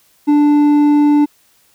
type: tone with hard clipping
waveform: sine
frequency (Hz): 293.7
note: D4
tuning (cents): 0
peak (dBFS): -9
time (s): 0.27-1.26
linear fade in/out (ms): 20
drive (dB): 5
effects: white hiss -54 dBFS RMS until 1.74 s